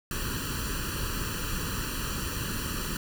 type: noise with comb filter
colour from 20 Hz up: pink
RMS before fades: -32 dBFS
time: 0.11-2.97 s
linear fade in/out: 2 ms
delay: 0.69 ms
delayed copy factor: +0.95
effects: none